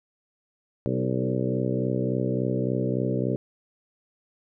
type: harmonic tone with a mistuned harmonic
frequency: 63.5 Hz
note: B1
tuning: 49 cents sharp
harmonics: 2 / 3 / 4 / 5 / 6 / 7 / 8 / 9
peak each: -28 / -30 / -31 / -32 / -33 / -33 / -34 / -35 dBFS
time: 0.86-3.36 s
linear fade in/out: 0 ms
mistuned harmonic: 6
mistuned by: +17 cents
effects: none